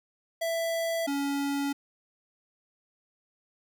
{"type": "tone pair in turn", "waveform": "square", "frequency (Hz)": [663, 281.2], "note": ["E5", "C#4"], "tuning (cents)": [10, 25], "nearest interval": "octave + minor third", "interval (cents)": 1485, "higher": "first", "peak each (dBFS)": -28, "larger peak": "neither", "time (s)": [[0.41, 1.07], [1.07, 1.73]], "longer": "neither", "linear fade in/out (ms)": 10, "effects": []}